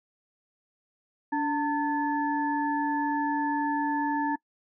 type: tone cluster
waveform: sine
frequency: 288.9 / 899 / 1726 Hz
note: D4 / A5 / A6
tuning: -28 / +37 / -34 cents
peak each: -28 / -27 / -34 dBFS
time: 1.32-4.36 s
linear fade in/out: 10 ms
effects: noise-tail reverb RT60 0.1 s tail -23 dB re dry

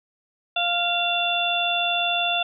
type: harmonic tone with a mistuned harmonic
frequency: 698.5 Hz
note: F5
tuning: in tune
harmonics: 1 / 2 / 4 / 5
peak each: -25 / -31 / -25 / -25 dBFS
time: 0.56-2.43 s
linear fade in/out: 5 ms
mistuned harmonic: 4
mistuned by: -32 cents
effects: none

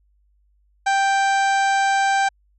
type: harmonic tone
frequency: 785 Hz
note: G5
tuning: 2 cents sharp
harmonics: 1 / 2 / 3 / 4 / 5 / 6 / 7 / 8 / 9 / 10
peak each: -17 / -22 / -30 / -36 / -35 / -39 / -41 / -37 / -43 / -37 dBFS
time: 0.86-2.29 s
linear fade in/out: 10 ms
effects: added 50 Hz sine -58 dBFS peak until 2.58 s

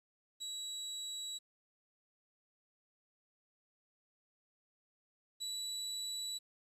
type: tone pair in turn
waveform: 30% pulse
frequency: 3900 / 3934 Hz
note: B7 / B7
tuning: -23 / -7 cents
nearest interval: unison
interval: 16 cents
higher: second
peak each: -38 / -36 dBFS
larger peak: second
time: 0.4-1.39 / 5.4-6.39 s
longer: neither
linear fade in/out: 20 ms
effects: resampled to 32000 Hz + 11-bit

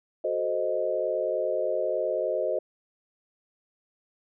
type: chord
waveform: sine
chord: F# diminished seventh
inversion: none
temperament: equal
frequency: 370 / 440 / 523.3 / 622.3 Hz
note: F#4 / A4 / C5 / Eb5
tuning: 0 / 0 / 0 / 0 cents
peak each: -33 / -33 / -29 / -28 dBFS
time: 0.24-2.59 s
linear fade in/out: 5 ms
effects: none

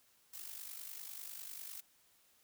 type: noise with amplitude modulation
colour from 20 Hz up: blue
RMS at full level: -45 dBFS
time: 0.33-1.81 s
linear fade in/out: 10 ms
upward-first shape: sine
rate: 50 Hz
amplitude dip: 65%
effects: white hiss -70 dBFS RMS until 2.43 s

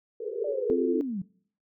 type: band-pass noise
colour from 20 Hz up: white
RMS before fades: -32 dBFS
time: 0.2-0.74 s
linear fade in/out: 5 ms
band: 400 to 480 Hz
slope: 96 dB/octave
type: linear sweep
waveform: sine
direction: down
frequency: 600 to 174.61 Hz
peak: -29 dBFS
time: 0.44-1.22 s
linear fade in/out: 5 ms
type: chord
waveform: sine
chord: F major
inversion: second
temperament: equal with one note detuned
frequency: 261.6 / 347.2 / 440 Hz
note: C4 / F4 / A4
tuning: 0 / -10 / 0 cents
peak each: -28 dBFS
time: 0.7-1.01 s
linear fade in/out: 0 ms
effects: noise-tail reverb RT60 0.6 s tail -24 dB re dry

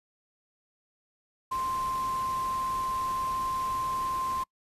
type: tone in noise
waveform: sine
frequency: 1046.5 Hz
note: C6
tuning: in tune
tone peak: -28 dBFS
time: 1.51-4.44 s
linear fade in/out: 10 ms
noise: pink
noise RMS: -43 dBFS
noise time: 1.51-4.44 s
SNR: +12 dB
effects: noise-tail reverb RT60 0.1 s tail -26 dB re dry + resampled to 32000 Hz

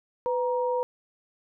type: tone pair together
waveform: sine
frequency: 499.5 / 943 Hz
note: B4 / A#5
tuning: +20 / +20 cents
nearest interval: major seventh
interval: 1100 cents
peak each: -25 / -29 dBFS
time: 0.26-0.83 s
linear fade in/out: 0 ms
effects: none

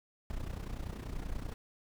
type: noise with amplitude modulation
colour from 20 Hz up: brown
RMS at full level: -36 dBFS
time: 0.3-1.54 s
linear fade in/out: 0 ms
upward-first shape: sine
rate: 30.4 Hz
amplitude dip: 75%
effects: none

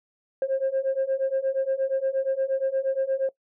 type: beating tone pair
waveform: sine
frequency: 530 / 538.5 Hz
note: C5 / C5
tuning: +22 / +50 cents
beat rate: 8.5 Hz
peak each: -25 / -23 dBFS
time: 0.42-3.29 s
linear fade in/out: 2 ms
effects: noise-tail reverb RT60 0.1 s tail -20 dB re dry + tanh soft clip ceiling -18 dBFS

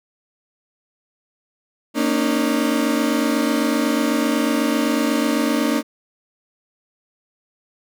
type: tone cluster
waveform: 35% pulse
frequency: 231.3 / 277.6 / 305.6 Hz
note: A#3 / C#4 / D#4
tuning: -13 / +3 / -31 cents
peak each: -20 dBFS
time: 1.94-5.83 s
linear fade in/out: 50 ms
effects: none

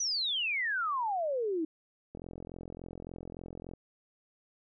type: exponential sweep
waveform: sine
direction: down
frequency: 6090 to 306.4 Hz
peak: -29 dBFS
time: 0-1.65 s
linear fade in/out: 5 ms
type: click train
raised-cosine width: 2 ms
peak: -30 dBFS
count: 70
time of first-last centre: 2.15-3.736 s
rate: 43.5 Hz
effects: none

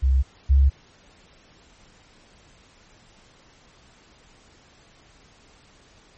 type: tone pair in turn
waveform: sine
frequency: 66 / 68.21 Hz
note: C2 / C#2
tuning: +16 / -27 cents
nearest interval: minor second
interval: 57 cents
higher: second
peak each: -15 / -12 dBFS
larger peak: second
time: 0.02-0.23 / 0.49-0.7 s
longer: neither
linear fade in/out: 20 ms
effects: pink hiss -54 dBFS RMS until 6.17 s + MP3 32 kbps

